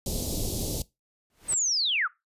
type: band-stop noise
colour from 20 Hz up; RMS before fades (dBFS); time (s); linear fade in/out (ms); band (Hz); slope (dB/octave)
pink; -30; 0.06-0.82; 2; 590 to 4100; 24
type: noise with exponential growth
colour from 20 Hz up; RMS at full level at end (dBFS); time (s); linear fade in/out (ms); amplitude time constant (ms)
pink; -37; 1.3-1.54; 1; 52
type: linear sweep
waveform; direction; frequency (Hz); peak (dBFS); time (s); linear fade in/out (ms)
sine; down; 8500 to 1108.7; -23; 1.48-2.08; 20
effects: noise-tail reverb RT60 0.2 s tail -20 dB re dry + resampled to 32000 Hz

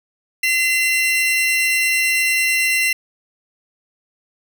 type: tone pair together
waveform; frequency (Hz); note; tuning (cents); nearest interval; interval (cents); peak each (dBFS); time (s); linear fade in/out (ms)
40% pulse; 2046 / 2731; C7 / F7; -39 / -39; perfect fourth; 500; -17; 0.43-2.93; 5
effects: none

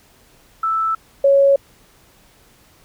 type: tone pair in turn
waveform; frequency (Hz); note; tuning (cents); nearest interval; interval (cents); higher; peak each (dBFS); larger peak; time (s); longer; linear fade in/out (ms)
sine; 1318.5 / 554.4; E6 / C#5; 0 / 0; octave + minor third; 1500; first; -16 / -9; second; 0.63-0.95 / 1.24-1.56; neither; 5
effects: pink hiss -52 dBFS RMS until 2.84 s

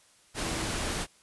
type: tone in noise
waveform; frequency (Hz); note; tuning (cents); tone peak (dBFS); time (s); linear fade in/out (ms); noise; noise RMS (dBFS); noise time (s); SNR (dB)
sine; 326; E4; -19; -39; 0.42-0.69; 50; pink; -32; 0.34-1.07; -10
effects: white hiss -61 dBFS RMS until 1.22 s + resampled to 24000 Hz

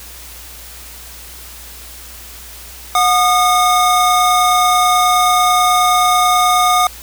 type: tone pair together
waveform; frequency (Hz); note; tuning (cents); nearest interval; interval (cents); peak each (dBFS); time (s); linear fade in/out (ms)
square; 728 / 1223.1; F#5 / D#6; -28 / -30; major sixth; 898; -14 / -13; 2.95-6.87; 2
effects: added 60 Hz sine -38 dBFS peak until 7.02 s + white hiss -35 dBFS RMS until 7.02 s

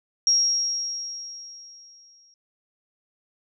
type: tone with exponential decay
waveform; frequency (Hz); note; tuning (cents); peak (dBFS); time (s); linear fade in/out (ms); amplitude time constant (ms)
sine; 5600; F8; +4; -15; 0.27-2.34; 1; 450
effects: none

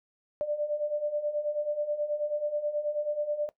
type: beating tone pair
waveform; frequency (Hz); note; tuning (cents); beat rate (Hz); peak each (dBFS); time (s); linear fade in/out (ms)
sine; 587.3 / 596.6; D5 / D5; 0 / +27; 9.3; -33 / -29; 0.41-3.49; 0
effects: noise-tail reverb RT60 0.1 s tail -17 dB re dry

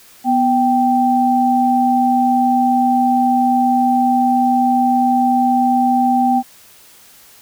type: tone pair together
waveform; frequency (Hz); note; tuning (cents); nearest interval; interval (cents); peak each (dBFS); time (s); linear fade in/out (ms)
sine; 246.9 / 781.6; B3 / G5; 0 / -5; octave + minor sixth; 1995; -15 / -13; 0.24-6.43; 50
effects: white hiss -45 dBFS RMS until 7.41 s

